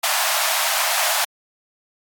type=high-pass noise; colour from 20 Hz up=pink; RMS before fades=-20 dBFS; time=0.03-1.25 s; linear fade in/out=10 ms; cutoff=610 Hz; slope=96 dB/octave; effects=AAC 64 kbps